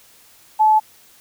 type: tone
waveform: sine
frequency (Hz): 864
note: A5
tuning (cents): -32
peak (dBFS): -10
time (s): 0.59-0.8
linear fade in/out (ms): 20
effects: white hiss -50 dBFS RMS until 1.2 s